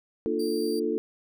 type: chord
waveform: sine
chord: Bb major seventh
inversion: none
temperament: equal with one note detuned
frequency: 233.1 / 299.5 / 349.2 / 440 Hz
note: Bb3 / D4 / F4 / A4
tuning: 0 / +34 / 0 / 0 cents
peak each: -33 / -31 / -30 / -28 dBFS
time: 0.26-0.98 s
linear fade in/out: 0 ms
type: tone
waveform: sawtooth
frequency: 4699 Hz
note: D8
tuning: in tune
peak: -36 dBFS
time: 0.39-0.8 s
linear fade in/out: 10 ms
effects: none